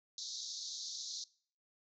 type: band-pass noise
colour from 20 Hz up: pink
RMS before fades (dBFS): -44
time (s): 0.18-1.24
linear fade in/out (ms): 2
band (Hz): 3700 to 6700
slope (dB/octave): 96
effects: noise-tail reverb RT60 0.5 s tail -22 dB re dry